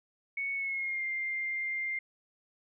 sine tone with pitch glide, 2217 to 2103 Hz, C#7 to C7, 0 to +8 cents, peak -31 dBFS, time 0.37-1.99 s, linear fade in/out 5 ms, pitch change -92 cents, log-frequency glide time 0.54-1.05 s, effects none

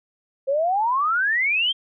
sine exponential sweep, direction up, 524 to 3239 Hz, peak -18 dBFS, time 0.47-1.73 s, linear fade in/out 20 ms, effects none

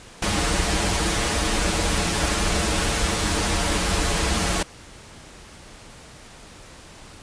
pink noise with comb filter, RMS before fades -22 dBFS, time 0.22-4.63 s, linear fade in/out 5 ms, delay 7.8 ms, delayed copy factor -0.85, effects pink hiss -44 dBFS RMS until 7.22 s + resampled to 22050 Hz

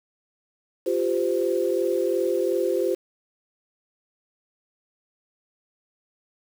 sine chord, F suspended second, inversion none, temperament equal with one note detuned, 349.2 / 392 / 516 Hz, F4 / G4 / C5, 0 / 0 / -24 cents, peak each -25 dBFS, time 0.86-2.95 s, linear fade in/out 10 ms, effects 7-bit

